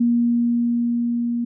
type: tone with level ramp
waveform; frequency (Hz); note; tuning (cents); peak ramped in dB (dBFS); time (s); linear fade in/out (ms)
sine; 237.2; A#3; +30; -14 to -20; 0-1.45; 10
effects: none